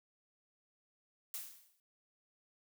blue noise with exponential decay, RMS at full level -40 dBFS, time 1.34-1.8 s, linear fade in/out 1 ms, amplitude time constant 100 ms, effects none

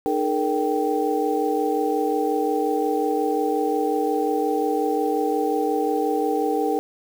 sine tone cluster, 303.7 / 423.6 / 469.2 / 780 Hz, D#4 / G#4 / A#4 / G5, -42 / +34 / +11 / -9 cents, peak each -25 dBFS, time 0.06-6.79 s, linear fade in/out 0 ms, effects 7-bit

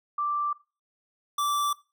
sine / square tone pair in turn, 1174.7 / 1165.2 Hz, D6 / D6, 0 / -14 cents, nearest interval unison, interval 14 cents, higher first, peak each -25 dBFS, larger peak neither, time 0.18-0.53 / 1.38-1.73 s, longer neither, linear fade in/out 5 ms, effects noise-tail reverb RT60 0.3 s tail -19 dB re dry

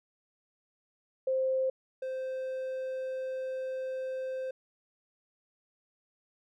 sine / triangle tone pair in turn, 524 / 521 Hz, C5 / C5, +2 / -7 cents, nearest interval unison, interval 9 cents, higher first, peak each -26 / -31 dBFS, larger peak first, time 1.27-1.7 / 2.02-4.51 s, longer second, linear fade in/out 5 ms, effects none

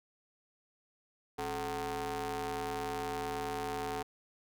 sawtooth ring-modulated tone, 159.3 Hz, D#3, 41 cents sharp, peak -28 dBFS, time 1.38-4.03 s, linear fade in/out 10 ms, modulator 592 Hz, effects none

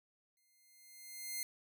5% pulse tone with exponential growth, 2100 Hz, C7, 6 cents sharp, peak -29 dBFS, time 0.37-1.43 s, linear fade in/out 1 ms, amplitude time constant 230 ms, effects none

